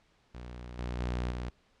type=tone with level steps; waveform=sawtooth; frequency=60.8 Hz; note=B1; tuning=26 cents flat; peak=-38 / -30 / -27 / -31 dBFS; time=0.34-1.5 s; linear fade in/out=10 ms; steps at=0.79 / 0.99 / 1.31 s; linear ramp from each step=2 ms; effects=pink hiss -68 dBFS RMS until 1.8 s + low-pass 5000 Hz 12 dB/octave